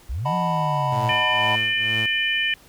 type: linear two-way sweep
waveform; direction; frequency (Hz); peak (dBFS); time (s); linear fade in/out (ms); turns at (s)
sine; up then down; 46.38 to 179.4 to 116.9; -24; 0.09-1.12; 10; 0.34
type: chord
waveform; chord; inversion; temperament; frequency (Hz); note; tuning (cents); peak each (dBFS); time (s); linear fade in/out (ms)
triangle; B dominant seventh; first; just; 617.4 / 740.8 / 889 / 987.8; D#5 / F#5 / A5 / B5; -14 / +2 / +18 / 0; -27 / -27 / -27 / -22; 0.25-1.56; 10
type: tone with tremolo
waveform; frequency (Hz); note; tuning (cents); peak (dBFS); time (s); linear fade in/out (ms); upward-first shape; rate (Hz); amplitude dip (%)
sawtooth; 111.4; A2; +22; -23; 0.92-2.06; 5; triangle; 2.1; 95
type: harmonic tone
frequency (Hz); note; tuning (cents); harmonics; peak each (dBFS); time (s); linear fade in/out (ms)
600; D5; +37; 3 / 4 / 5; -24 / -24 / -24; 1.09-2.54; 2
effects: pink hiss -51 dBFS RMS until 2.68 s